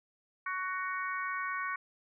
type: harmonic tone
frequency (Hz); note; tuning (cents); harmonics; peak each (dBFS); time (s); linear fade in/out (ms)
372.1; F#4; +10; 3 / 4 / 5 / 6; -36 / -38 / -40 / -42; 0.46-1.76; 5
effects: none